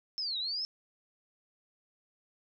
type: linear two-way sweep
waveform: sine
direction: down then up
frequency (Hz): 5350 to 3729 to 5350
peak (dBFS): -32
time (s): 0.18-0.65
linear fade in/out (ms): 0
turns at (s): 0.38
effects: none